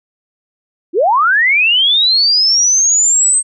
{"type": "linear sweep", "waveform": "sine", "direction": "up", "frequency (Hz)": [293.7, 8372], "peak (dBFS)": -8, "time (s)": [0.93, 3.43], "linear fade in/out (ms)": 50, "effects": []}